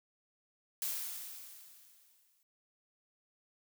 blue noise with exponential decay, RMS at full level -35 dBFS, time 0.82-2.43 s, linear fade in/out 1 ms, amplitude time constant 350 ms, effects none

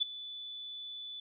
sine tone with ADSR envelope, 3478 Hz, A7, 21 cents flat, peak -24 dBFS, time 0-1.2 s, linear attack 21 ms, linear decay 13 ms, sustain -17 dB, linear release 3 ms, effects none

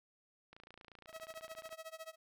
click train, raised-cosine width 0.3 ms, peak -39 dBFS, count 35, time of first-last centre 0.53-1.727 s, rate 28.4 Hz
sawtooth tone with tremolo, 644 Hz, E5, 41 cents flat, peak -40 dBFS, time 1.07-2.16 s, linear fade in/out 50 ms, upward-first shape sine, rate 14 Hz, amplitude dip 95%
effects none

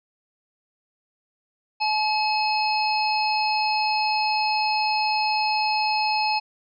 harmonic tone, 856 Hz, A5, 48 cents flat, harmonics 1 / 3 / 5 / 6, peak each -22 / -27 / -29 / -30 dBFS, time 1.8-6.4 s, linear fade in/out 20 ms, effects none

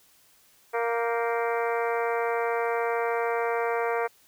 harmonic tone with a mistuned harmonic, 233.1 Hz, A#3, in tune, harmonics 2 / 3 / 4 / 5 / 6 / 7 / 8 / 9 / 10, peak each -27 / -31 / -33 / -35 / -37 / -38 / -39 / -40 / -41 dBFS, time 0.73-4.08 s, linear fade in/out 20 ms, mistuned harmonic 7, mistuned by -64 cents, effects white hiss -60 dBFS RMS until 4.27 s

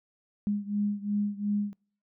sine beating tone pair, 204.6 / 207.4 Hz, G#3 / G#3, -26 / -2 cents, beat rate 2.8 Hz, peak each -29 / -31 dBFS, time 0.47-1.73 s, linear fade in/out 0 ms, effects noise-tail reverb RT60 0.5 s tail -26 dB re dry

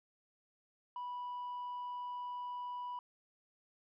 triangle tone with tanh clipping, 983 Hz, B5, 8 cents flat, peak -40 dBFS, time 0.96-2.99 s, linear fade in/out 2 ms, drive 6 dB, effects none

